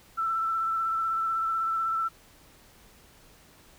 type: tone with vibrato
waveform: sine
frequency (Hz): 1331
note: E6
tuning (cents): +16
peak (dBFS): -25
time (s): 0.17-2.09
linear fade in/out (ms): 20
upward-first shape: sine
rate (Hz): 16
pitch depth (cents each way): 20
effects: pink hiss -56 dBFS RMS until 3.78 s